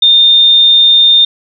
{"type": "tone", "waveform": "sine", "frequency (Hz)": 3630, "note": "A#7", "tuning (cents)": -47, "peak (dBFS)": -3, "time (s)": [0.02, 1.25], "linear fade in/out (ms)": 5, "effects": []}